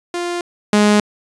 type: tone pair in turn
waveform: sawtooth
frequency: 349.2 / 208.6 Hz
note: F4 / G#3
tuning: 0 / +8 cents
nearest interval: major sixth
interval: 892 cents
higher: first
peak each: -16 / -6 dBFS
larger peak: second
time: 0.14-0.41 / 0.73-1 s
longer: neither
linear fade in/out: 2 ms
effects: resampled to 22050 Hz